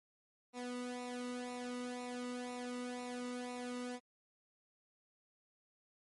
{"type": "tone with flanger", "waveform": "sawtooth", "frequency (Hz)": 246.9, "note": "B3", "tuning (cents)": 0, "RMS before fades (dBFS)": -43, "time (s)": [0.53, 4], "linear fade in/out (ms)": 50, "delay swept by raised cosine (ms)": [0.62, 1.24], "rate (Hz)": 2, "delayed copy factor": -0.8, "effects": ["MP3 48 kbps"]}